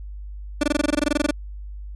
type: tone bursts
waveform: 30% pulse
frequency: 293.7 Hz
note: D4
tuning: in tune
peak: -14 dBFS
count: 16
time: 0.61-1.31 s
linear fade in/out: 5 ms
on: 25 ms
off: 20 ms
effects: added 50 Hz sine -32 dBFS peak until 1.95 s + resampled to 24000 Hz